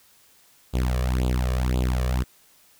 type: tone with flanger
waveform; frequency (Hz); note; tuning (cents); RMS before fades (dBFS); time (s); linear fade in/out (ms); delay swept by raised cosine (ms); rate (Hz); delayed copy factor
sawtooth; 62.7; B1; +27; -23; 0.73-2.24; 20; 0.26 to 1.76; 1.9; +0.95
effects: white hiss -57 dBFS RMS until 2.79 s